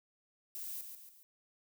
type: noise with echo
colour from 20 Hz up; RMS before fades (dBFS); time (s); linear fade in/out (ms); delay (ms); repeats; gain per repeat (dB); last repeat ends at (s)
violet; -43; 0.55-0.81; 0; 140; 3; -6; 1.23
effects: none